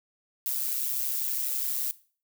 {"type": "noise with amplitude modulation", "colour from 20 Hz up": "violet", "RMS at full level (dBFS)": -27, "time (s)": [0.46, 1.91], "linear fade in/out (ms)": 0, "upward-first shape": "sine", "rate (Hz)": 132, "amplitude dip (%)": 60, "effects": ["noise-tail reverb RT60 0.4 s tail -18 dB re dry"]}